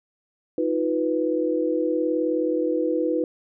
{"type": "tone cluster", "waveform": "sine", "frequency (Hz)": [317.3, 356.4, 494.1], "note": ["D#4", "F4", "B4"], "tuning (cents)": [34, 35, 1], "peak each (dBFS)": [-24, -27, -24], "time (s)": [0.58, 3.24], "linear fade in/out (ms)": 2, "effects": []}